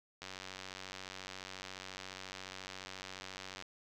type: click train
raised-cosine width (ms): 0.2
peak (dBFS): -27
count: 322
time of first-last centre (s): 0.22-3.624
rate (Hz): 94.3
effects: none